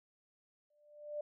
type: tone with exponential growth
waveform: sine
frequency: 593 Hz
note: D5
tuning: 17 cents sharp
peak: -35 dBFS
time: 0.7-1.21 s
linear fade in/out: 5 ms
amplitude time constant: 110 ms
effects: none